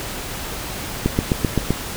click train, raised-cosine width 3 ms, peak -3 dBFS, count 6, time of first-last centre 1.06-1.706 s, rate 7.74 Hz, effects pink hiss -29 dBFS RMS until 1.96 s

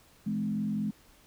sine tone with frequency modulation, 210 Hz, G#3, 19 cents sharp, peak -28 dBFS, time 0.26-0.91 s, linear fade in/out 10 ms, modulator 45 Hz, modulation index 0.81, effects pink hiss -60 dBFS RMS until 1.26 s

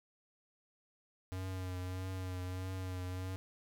square tone with vibrato, 92.5 Hz, F#2, in tune, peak -39 dBFS, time 1.32-3.36 s, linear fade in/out 0 ms, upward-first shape triangle, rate 1.6 Hz, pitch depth 34 cents each way, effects none

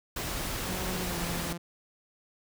pink noise, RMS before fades -34 dBFS, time 0.16-1.53 s, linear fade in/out 5 ms
sawtooth tone with pitch glide, 184.5 to 172.14 Hz, F#3 to F3, -5 to -25 cents, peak -32 dBFS, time 0.66-1.58 s, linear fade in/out 10 ms, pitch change -120 cents, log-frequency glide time 0.98-1.17 s
effects none

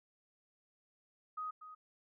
sine tone with echo, 1252 Hz, D#6, 10 cents sharp, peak -38 dBFS, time 1.37-1.51 s, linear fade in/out 10 ms, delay 240 ms, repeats 1, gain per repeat -11 dB, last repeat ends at 1.75 s, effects none

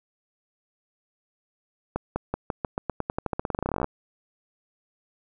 accelerating click train, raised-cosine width 1 ms, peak -12 dBFS, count 28, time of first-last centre 1.96-3.844 s, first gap 200 ms, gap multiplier 0.9, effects none

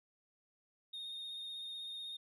sine tone with vibrato, 3689 Hz, A#7, 19 cents flat, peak -40 dBFS, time 0.93-2.17 s, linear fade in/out 10 ms, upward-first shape sine, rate 16 Hz, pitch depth 21 cents each way, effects tanh soft clip ceiling -41 dBFS

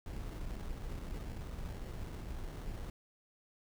brown noise with sample-and-hold, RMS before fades -42 dBFS, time 0.06-2.9 s, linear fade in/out 2 ms, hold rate 2450 Hz, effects none

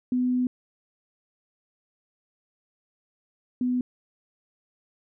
sine tone pair in turn, 250.4 / 249.3 Hz, B3 / B3, +24 / +16 cents, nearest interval unison, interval 8 cents, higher first, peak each -21 / -22 dBFS, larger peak first, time 0.12-0.47 / 3.61-3.81 s, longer first, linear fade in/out 2 ms, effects none

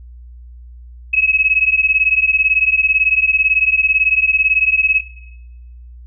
sine beating tone pair, 2556 / 2574 Hz, D#7 / E7, +46 / -42 cents, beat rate 18 Hz, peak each -14 dBFS, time 1.13-5.01 s, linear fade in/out 10 ms, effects noise-tail reverb RT60 1.0 s tail -18 dB re dry + added 60 Hz sine -34 dBFS peak until 6.06 s

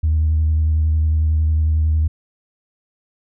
sine tone with vibrato, 78.2 Hz, D#2, 9 cents sharp, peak -12 dBFS, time 0.03-2.08 s, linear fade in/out 10 ms, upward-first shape sine, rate 11 Hz, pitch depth 22 cents each way, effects tanh soft clip ceiling -10 dBFS

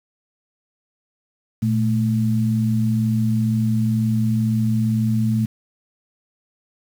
sine tone pair together, 116.4 / 218.5 Hz, A#2 / A3, -2 / -12 cents, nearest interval major seventh, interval 1090 cents, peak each -19 dBFS, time 1.62-5.46 s, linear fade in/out 10 ms, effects 7-bit

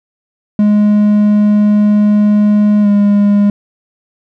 triangle tone with pitch glide, 208.5 to 204 Hz, G#3 to G#3, +7 to -31 cents, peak -4 dBFS, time 0.59-3.5 s, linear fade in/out 2 ms, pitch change -38 cents, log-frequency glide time 2.82-2.87 s, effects none

